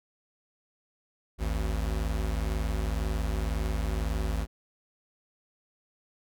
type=tone pair together; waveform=square; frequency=53.07 / 75 Hz; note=G#1 / D2; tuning=+38 / +37 cents; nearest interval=tritone; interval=599 cents; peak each=-29 / -34 dBFS; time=1.38-4.47 s; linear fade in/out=50 ms; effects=none